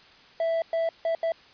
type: tone bursts at uneven times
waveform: triangle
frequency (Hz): 659.3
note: E5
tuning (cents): 0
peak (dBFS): -21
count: 4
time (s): 0.4-0.62 / 0.73-0.89 / 1.05-1.15 / 1.23-1.32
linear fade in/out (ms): 2
effects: white hiss -53 dBFS RMS until 1.53 s + resampled to 11025 Hz